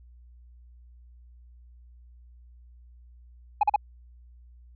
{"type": "tone bursts", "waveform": "sine", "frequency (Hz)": 833, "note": "G#5", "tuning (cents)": 5, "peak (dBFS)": -14, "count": 3, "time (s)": [3.61, 3.761], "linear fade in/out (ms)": 5, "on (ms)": 23, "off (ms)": 41, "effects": ["tanh soft clip ceiling -16 dBFS", "added 60 Hz sine -49 dBFS peak until 4.75 s"]}